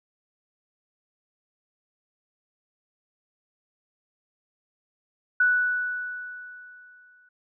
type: tone with exponential decay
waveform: sine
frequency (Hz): 1480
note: F#6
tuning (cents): 0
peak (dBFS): -16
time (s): 5.4-7.29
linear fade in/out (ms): 5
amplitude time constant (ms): 410
effects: none